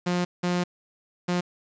sawtooth tone bursts at uneven times, 177.5 Hz, F3, 28 cents sharp, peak -19 dBFS, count 3, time 0.06-0.25 / 0.43-0.64 / 1.28-1.41 s, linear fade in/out 10 ms, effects resampled to 16000 Hz + 8-bit

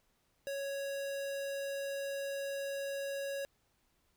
square tone, 554.4 Hz, C#5, in tune, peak -37 dBFS, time 0.47-3.45 s, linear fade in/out 0 ms, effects pink hiss -75 dBFS RMS until 4.16 s

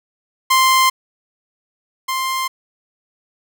sawtooth tone pair in turn, 1046.5 / 1050.5 Hz, C6 / C6, 0 / +7 cents, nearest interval unison, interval 7 cents, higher second, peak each -7 / -15 dBFS, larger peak first, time 0.5-0.9 / 2.08-2.48 s, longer neither, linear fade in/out 10 ms, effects none

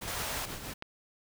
pink noise with tremolo, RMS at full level -39 dBFS, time 0.01-0.74 s, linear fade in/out 10 ms, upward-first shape sine, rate 6.3 Hz, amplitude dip 45%
pink high-pass noise, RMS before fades -37 dBFS, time 0.07-0.46 s, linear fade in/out 10 ms, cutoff 560 Hz, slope 24 dB/octave
click, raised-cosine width 0.3 ms, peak -23 dBFS, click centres 0.824 s
effects none

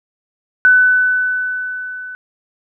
sine tone with level ramp, 1500 Hz, F#6, 23 cents sharp, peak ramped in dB -5 to -27 dBFS, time 0.65-2.15 s, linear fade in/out 0 ms, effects none

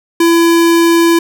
square tone, 336 Hz, E4, 33 cents sharp, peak -7 dBFS, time 0.2-1.19 s, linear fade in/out 5 ms, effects none

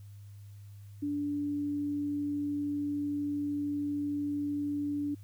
sine tone, 290 Hz, D4, 22 cents flat, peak -30 dBFS, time 1.02-5.15 s, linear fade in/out 10 ms, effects added 101 Hz sine -46 dBFS peak until 5.23 s + white hiss -67 dBFS RMS until 5.23 s

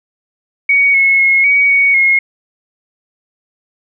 sine tone with pitch steps, 2242 / 2184 / 2167 / 2255 / 2234 / 2157 Hz, C#7 / C#7 / C#7 / C#7 / C#7 / C#7, +19 / -26 / -40 / +29 / +13 / -48 cents, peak -7 dBFS, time 0.69-2.19 s, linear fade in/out 5 ms, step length 250 ms, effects none

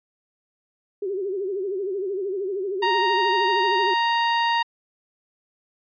sine tone with vibrato, 387.6 Hz, G4, 20 cents flat, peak -24 dBFS, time 1.02-3.94 s, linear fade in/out 5 ms, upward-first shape sine, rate 13 Hz, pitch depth 110 cents each way
sawtooth tone, 932.3 Hz, A#5, in tune, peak -15 dBFS, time 2.82-4.63 s, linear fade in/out 10 ms
effects resampled to 11025 Hz

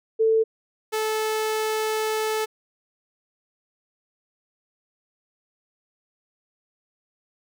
sine / sawtooth tone pair in turn, 444.6 / 435.2 Hz, A4 / A4, +18 / -19 cents, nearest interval unison, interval 37 cents, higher first, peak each -16 / -19 dBFS, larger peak first, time 0.19-0.44 / 0.92-2.46 s, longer second, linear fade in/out 20 ms, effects none

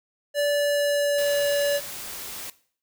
square tone with pitch glide, 580 to 573 Hz, D5 to D5, -22 to -43 cents, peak -21 dBFS, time 0.34-1.81 s, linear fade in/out 50 ms, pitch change -21 cents, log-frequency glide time 0.5-1.56 s
white noise, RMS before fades -36 dBFS, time 1.18-2.5 s, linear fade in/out 2 ms
effects noise-tail reverb RT60 0.5 s tail -18 dB re dry

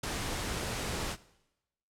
pink noise with ADSR envelope, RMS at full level -31 dBFS, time 0.03-1.17 s, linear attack 10 ms, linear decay 5 ms, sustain -4 dB, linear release 57 ms, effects noise-tail reverb RT60 0.9 s tail -19 dB re dry + low-pass 10000 Hz 12 dB/octave

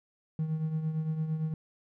triangle tone with tremolo, 157.6 Hz, D#3, 23 cents sharp, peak -23 dBFS, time 0.39-1.54 s, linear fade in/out 2 ms, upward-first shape triangle, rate 8.8 Hz, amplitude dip 70%, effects tanh soft clip ceiling -22 dBFS

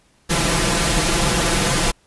pink noise with comb filter, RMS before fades -18 dBFS, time 0.29-1.92 s, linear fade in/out 20 ms, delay 5.9 ms, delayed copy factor +0.75, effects pink hiss -58 dBFS RMS until 2.06 s + resampled to 24000 Hz

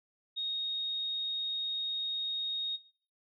sine tone, 3732 Hz, A#7, 1 cent sharp, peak -32 dBFS, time 0.36-2.77 s, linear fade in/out 20 ms, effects noise-tail reverb RT60 0.5 s tail -18 dB re dry

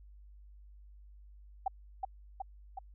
sine tone with echo, 771 Hz, G5, 29 cents flat, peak -28 dBFS, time 1.66-1.68 s, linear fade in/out 5 ms, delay 370 ms, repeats 3, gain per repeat -3 dB, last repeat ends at 2.79 s, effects added 50 Hz sine -52 dBFS peak until 2.94 s

